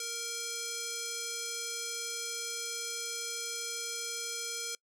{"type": "tone with band-pass filter", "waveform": "square", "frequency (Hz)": 466.2, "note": "A#4", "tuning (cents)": 0, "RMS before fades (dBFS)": -38, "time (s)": [0, 4.75], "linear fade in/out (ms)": 2, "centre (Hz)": 6500, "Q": 1.4, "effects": ["noise-tail reverb RT60 0.1 s tail -25 dB re dry"]}